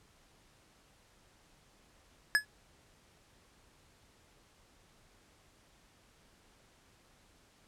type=tone with exponential decay; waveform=square; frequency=1700 Hz; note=G#6; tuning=40 cents sharp; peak=-20 dBFS; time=2.35-2.45 s; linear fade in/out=0 ms; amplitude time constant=21 ms; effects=pink hiss -65 dBFS RMS until 7.67 s + low-pass 10000 Hz 12 dB/octave